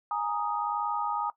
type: chord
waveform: sine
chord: Ab suspended second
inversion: none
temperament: equal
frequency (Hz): 830.6 / 932.3 / 1244.5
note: Ab5 / Bb5 / Eb6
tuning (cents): 0 / 0 / 0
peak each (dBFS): -32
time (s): 0.11-1.3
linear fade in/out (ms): 2
effects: noise-tail reverb RT60 0.1 s tail -17 dB re dry